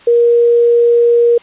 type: tone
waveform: sine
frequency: 472.8 Hz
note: A#4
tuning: 24 cents sharp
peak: -6 dBFS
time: 0.07-1.38 s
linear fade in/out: 5 ms
effects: white hiss -41 dBFS RMS until 1.42 s + resampled to 8000 Hz